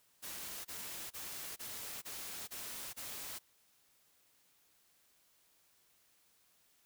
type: noise bursts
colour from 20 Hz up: white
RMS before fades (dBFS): -45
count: 7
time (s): 0.22-3.392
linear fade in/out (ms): 20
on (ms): 430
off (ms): 27
effects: white hiss -71 dBFS RMS until 6.85 s